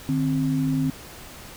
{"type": "tone pair together", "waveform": "sine", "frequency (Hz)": [151.8, 263.5], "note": ["D#3", "C4"], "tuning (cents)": [-42, 12], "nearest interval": "minor seventh", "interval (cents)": 954, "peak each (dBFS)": [-24, -22], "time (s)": [0.09, 0.9], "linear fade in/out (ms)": 0, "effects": ["pink hiss -42 dBFS RMS until 1.56 s"]}